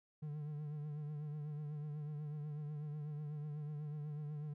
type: tone with vibrato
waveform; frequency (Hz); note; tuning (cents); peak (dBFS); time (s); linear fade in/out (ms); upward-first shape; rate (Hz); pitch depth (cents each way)
triangle; 149.4; D3; +30; -39; 0.22-4.54; 10; triangle; 8.1; 55
effects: none